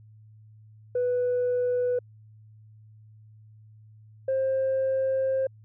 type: tone pair in turn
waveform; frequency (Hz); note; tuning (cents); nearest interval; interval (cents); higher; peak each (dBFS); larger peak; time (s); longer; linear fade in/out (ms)
sine; 493.9 / 530.3; B4 / C5; 0 / +23; minor second; 123; second; -21; neither; 0.95-1.99 / 4.28-5.47; second; 5
effects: tanh soft clip ceiling -20 dBFS + added 108 Hz sine -49 dBFS peak until 5.64 s